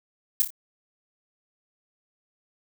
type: noise with echo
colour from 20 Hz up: violet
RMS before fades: -20 dBFS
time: 0.4-0.42 s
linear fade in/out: 0 ms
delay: 28 ms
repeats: 3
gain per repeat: -7 dB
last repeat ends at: 0.504 s
effects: none